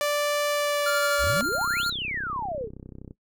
sawtooth tone with pitch glide, 586 to 575.3 Hz, D5 to D5, -4 to -36 cents, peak -19 dBFS, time 0.01-1.41 s, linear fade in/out 0 ms, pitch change -32 cents, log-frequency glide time 0.49-1.28 s
square tone with tremolo, 1396.9 Hz, F6, in tune, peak -25 dBFS, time 0.86-1.9 s, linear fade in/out 5 ms, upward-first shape square, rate 12 Hz, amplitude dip 25%
sine exponential two-way sweep, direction up then down, 49 to 4435 to 396.6 Hz, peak -28 dBFS, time 1.18-2.7 s, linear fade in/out 50 ms, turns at 1.87 s
click train, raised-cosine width 3 ms, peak -28 dBFS, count 61, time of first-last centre 1.24-3.109 s, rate 32.1 Hz
effects noise-tail reverb RT60 0.1 s tail -17 dB re dry

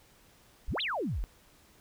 sine exponential two-way sweep, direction up then down, 32.7 to 4186 to 32.7 Hz, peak -30 dBFS, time 0.68-1.24 s, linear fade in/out 0 ms, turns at 0.81 s, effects pink hiss -61 dBFS RMS until 1.8 s

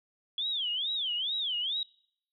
sine tone with vibrato, 3322 Hz, G#7, in tune, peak -29 dBFS, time 0.38-1.83 s, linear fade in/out 2 ms, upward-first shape sine, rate 2.3 Hz, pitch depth 260 cents each way, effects noise-tail reverb RT60 0.7 s tail -26 dB re dry

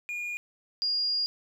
triangle / sine tone pair in turn, 2431 / 4837 Hz, D#7 / D#8, -41 / -50 cents, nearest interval octave, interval 1191 cents, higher second, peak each -30 / -25 dBFS, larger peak second, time 0.09-0.37 / 0.82-1.26 s, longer second, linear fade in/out 0 ms, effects 11-bit

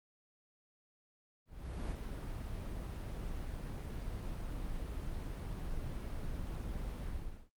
brown noise with ADSR envelope, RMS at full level -36 dBFS, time 1.46-7.5 s, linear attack 460 ms, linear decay 9 ms, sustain -4 dB, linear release 430 ms, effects Opus 32 kbps

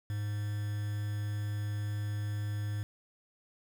triangle tone with quantisation, 103.83 Hz, G#2, in tune, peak -30 dBFS, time 0.1-2.83 s, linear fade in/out 0 ms, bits 8, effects none

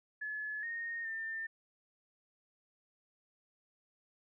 sine tone with pitch steps, 1712 / 1851 / 1798 Hz, A6 / A#6 / A6, -48 / -13 / +37 cents, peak -37 dBFS, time 0.21-1.47 s, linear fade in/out 10 ms, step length 420 ms, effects none

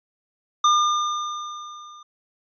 square tone with level ramp, 1206 Hz, D6, 46 cents sharp, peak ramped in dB -14 to -43 dBFS, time 0.64-2.03 s, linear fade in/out 5 ms, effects resampled to 16000 Hz

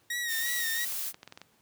sawtooth tone with vibrato, 1878 Hz, A#6, 12 cents sharp, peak -27 dBFS, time 0.1-0.85 s, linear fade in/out 5 ms, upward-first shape sine, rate 2.9 Hz, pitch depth 58 cents each way
blue noise, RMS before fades -34 dBFS, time 0.27-1.13 s, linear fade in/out 50 ms
clicks, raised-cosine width 0.2 ms, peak -27 dBFS, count 7, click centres 0.924 / 1.144 / 1.231 / 1.276 / 1.324 / 1.375 / 1.416 s
effects pink hiss -66 dBFS RMS until 1.61 s + high-pass 100 Hz 12 dB/octave

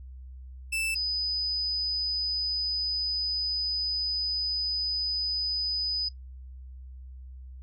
40% pulse / sine tone pair in turn, 2645 / 4993 Hz, E7 / D#8, +5 / +5 cents, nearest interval major seventh, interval 1100 cents, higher second, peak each -26 dBFS, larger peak neither, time 0.72-0.95 / 0.95-6.09 s, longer second, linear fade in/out 10 ms, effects noise-tail reverb RT60 0.1 s tail -19 dB re dry + added 64 Hz sine -41 dBFS peak until 7.62 s

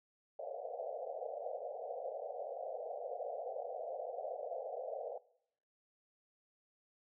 pink band-pass noise, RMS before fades -43 dBFS, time 0.39-5.18 s, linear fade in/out 5 ms, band 470 to 750 Hz, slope 96 dB/octave, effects noise-tail reverb RT60 0.7 s tail -20 dB re dry

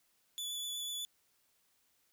sawtooth tone with vibrato, 3452 Hz, A7, 34 cents flat, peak -35 dBFS, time 0.38-1.05 s, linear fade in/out 0 ms, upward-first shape triangle, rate 8.1 Hz, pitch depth 16 cents each way, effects white hiss -74 dBFS RMS until 2.12 s

